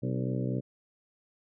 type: harmonic tone with a mistuned harmonic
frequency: 63.9 Hz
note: C2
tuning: 40 cents flat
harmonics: 2 / 3 / 4 / 5 / 6 / 7 / 8 / 9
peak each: -31 / -35 / -37 / -39 / -41 / -42 / -43 / -44 dBFS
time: 0.02-0.61 s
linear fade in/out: 20 ms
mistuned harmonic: 5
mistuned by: -49 cents
effects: none